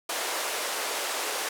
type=band-pass noise; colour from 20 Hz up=pink; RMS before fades=-31 dBFS; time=0.09-1.49 s; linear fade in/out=5 ms; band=430 to 13000 Hz; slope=24 dB/octave; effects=none